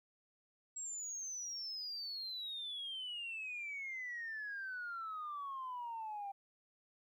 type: exponential sweep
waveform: sine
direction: down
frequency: 7690 to 784 Hz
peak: -40 dBFS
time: 0.76-6.32 s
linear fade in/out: 10 ms
effects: tanh soft clip ceiling -37 dBFS + 13-bit